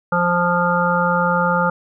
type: harmonic tone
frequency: 175.2 Hz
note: F3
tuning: 6 cents sharp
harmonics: 1 / 3 / 5 / 7 / 8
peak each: -21 / -21 / -21 / -21 / -21 dBFS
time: 0.12-1.7 s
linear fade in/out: 5 ms
effects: none